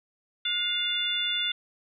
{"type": "harmonic tone with a mistuned harmonic", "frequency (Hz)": 701, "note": "F5", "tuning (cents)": 6, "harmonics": [2, 3, 4, 5], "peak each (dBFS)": [-36, -35, -32, -27], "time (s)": [0.45, 1.52], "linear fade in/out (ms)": 5, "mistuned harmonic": 2, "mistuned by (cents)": 46, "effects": []}